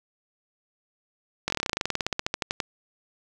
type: slowing click train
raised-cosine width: 0.2 ms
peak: -8 dBFS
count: 24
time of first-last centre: 1.48-2.602 s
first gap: 21 ms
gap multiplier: 1.07
effects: none